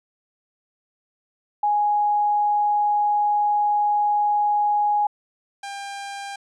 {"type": "tone pair in turn", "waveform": ["sine", "sawtooth"], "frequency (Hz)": [830.6, 798.3], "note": ["G#5", "G5"], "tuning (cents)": [0, 31], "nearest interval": "minor second", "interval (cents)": 69, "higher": "first", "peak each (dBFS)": [-17, -27], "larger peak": "first", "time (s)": [[1.63, 5.07], [5.63, 6.36]], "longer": "first", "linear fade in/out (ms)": 5, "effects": ["resampled to 22050 Hz"]}